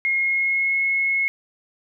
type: tone with pitch glide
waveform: sine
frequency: 2150 to 2176 Hz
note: C7 to C#7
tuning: +47 to -33 cents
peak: -18 dBFS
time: 0.05-1.28 s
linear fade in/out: 0 ms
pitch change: +20 cents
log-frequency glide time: 0.17-0.79 s
effects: none